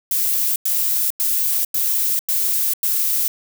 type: noise bursts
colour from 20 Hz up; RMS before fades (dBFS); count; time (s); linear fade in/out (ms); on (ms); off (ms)
violet; -19; 6; 0.11-3.28; 2; 450; 94
effects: none